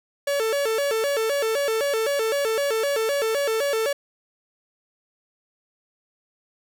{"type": "tone with vibrato", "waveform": "45% pulse", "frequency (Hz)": 502, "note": "B4", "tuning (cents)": 28, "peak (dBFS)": -21, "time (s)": [0.27, 3.93], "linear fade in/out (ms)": 5, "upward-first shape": "square", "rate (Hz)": 3.9, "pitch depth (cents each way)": 210, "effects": []}